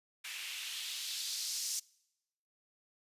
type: noise with band-pass filter sweep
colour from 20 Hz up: blue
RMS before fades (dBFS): -40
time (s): 0.24-1.8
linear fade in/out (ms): 10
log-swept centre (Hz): 2200 to 5900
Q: 2.1
effects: noise-tail reverb RT60 0.9 s tail -25 dB re dry + resampled to 32000 Hz

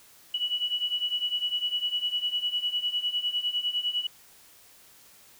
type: beating tone pair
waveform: sine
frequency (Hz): 2934 / 2943.9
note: F#7 / F#7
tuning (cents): -15 / -9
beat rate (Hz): 9.9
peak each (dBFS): -31 / -28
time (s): 0.34-4.07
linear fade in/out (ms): 5
effects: white hiss -55 dBFS RMS until 5.39 s

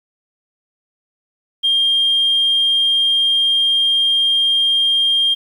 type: tone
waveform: sine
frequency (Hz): 3208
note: G7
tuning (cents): +39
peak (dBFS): -11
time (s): 1.63-5.35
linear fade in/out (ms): 20
effects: tanh soft clip ceiling -8 dBFS + 8-bit

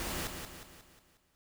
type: noise with echo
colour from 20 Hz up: pink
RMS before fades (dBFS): -37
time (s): 0-0.27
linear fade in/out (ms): 0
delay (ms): 180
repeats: 6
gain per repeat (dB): -6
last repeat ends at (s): 1.35
effects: none

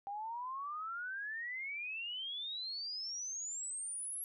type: exponential sweep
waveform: sine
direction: up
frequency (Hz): 789 to 11380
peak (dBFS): -39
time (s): 0.07-4.24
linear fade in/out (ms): 0
effects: none

